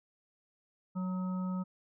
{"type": "harmonic tone with a mistuned harmonic", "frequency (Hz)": 185, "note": "F#3", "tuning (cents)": 0, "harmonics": [1, 3, 5, 7], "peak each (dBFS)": [-32, -49, -49, -47], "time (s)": [0.95, 1.64], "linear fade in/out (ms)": 20, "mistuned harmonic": 7, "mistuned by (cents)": -27, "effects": []}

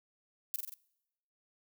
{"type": "noise with echo", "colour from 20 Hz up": "violet", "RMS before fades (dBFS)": -34, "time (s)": [0.54, 0.56], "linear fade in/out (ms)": 0, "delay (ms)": 45, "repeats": 4, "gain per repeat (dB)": -3, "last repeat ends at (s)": 0.74, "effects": ["noise-tail reverb RT60 0.9 s tail -24 dB re dry"]}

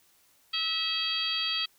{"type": "harmonic tone with a mistuned harmonic", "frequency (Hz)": 649, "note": "E5", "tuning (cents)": -27, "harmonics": [2, 3, 4, 5, 6, 7], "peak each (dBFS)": [-40, -41, -36, -30, -36, -33], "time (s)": [0.53, 1.66], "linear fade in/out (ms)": 10, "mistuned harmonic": 7, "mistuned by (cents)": 18, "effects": ["white hiss -64 dBFS RMS until 1.78 s"]}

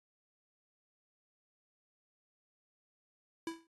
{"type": "tone with exponential decay", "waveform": "square", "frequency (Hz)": 329.6, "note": "E4", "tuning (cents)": 0, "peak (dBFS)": -34, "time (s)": [3.47, 3.67], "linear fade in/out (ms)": 2, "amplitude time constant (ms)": 43, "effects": ["noise-tail reverb RT60 0.1 s tail -22 dB re dry", "AAC 32 kbps"]}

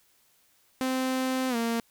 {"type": "tone with pitch glide", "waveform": "sawtooth", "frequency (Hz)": [259.5, 231.2], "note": ["C4", "A#3"], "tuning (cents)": [-14, -14], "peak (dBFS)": -22, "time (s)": [0.81, 1.8], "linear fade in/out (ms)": 0, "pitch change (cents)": -200, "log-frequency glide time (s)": [1.49, 1.56], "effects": ["white hiss -65 dBFS RMS until 1.9 s"]}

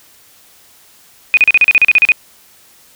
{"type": "tone bursts", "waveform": "sine", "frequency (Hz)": 2484, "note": "D#7", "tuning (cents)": -3, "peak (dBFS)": -4, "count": 12, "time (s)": [1.34, 2.119], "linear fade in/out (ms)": 0, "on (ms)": 31, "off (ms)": 37, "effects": ["white hiss -46 dBFS RMS until 2.95 s"]}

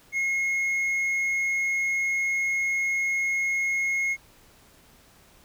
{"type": "tone with hard clipping", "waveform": "sine", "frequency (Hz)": 2160, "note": "C#7", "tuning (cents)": -45, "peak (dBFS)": -24, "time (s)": [0.12, 4.17], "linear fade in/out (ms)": 50, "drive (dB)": 3, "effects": ["pink hiss -56 dBFS RMS until 5.44 s"]}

